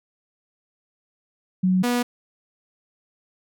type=tone pair in turn; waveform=sine / sawtooth; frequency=185 / 243.5 Hz; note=F#3 / B3; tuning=0 / -24 cents; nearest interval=perfect fourth; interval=476 cents; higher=second; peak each=-16 dBFS; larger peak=neither; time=1.63-1.83 / 1.83-2.03 s; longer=neither; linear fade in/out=10 ms; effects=none